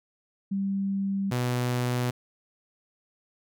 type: tone pair in turn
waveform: sine / sawtooth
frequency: 196.1 / 123.54 Hz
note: G3 / B2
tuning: +1 / +1 cents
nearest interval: minor sixth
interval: 800 cents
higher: first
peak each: -25 / -21 dBFS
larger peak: second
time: 0.51-1.31 / 1.31-2.11 s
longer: neither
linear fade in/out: 10 ms
effects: none